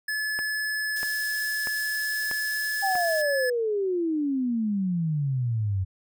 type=tone; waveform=square; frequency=1719 Hz; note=A6; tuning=41 cents flat; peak=-27 dBFS; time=0.08-3.5 s; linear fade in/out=5 ms
type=click train; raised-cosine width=0.5 ms; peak=-20 dBFS; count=5; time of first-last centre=0.39-2.954 s; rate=1.56 Hz
type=high-pass noise; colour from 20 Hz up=white; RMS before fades=-39 dBFS; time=0.96-3.22 s; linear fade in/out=5 ms; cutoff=3900 Hz; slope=12 dB/octave
type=exponential sweep; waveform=sine; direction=down; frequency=802 to 91.6 Hz; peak=-23 dBFS; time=2.82-5.85 s; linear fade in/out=20 ms
effects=none